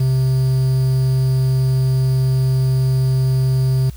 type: tone with quantisation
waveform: triangle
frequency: 130.8 Hz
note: C3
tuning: in tune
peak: -11 dBFS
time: 0-3.9 s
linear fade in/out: 5 ms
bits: 6
effects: added 60 Hz sine -32 dBFS peak until 3.96 s + white hiss -48 dBFS RMS until 3.96 s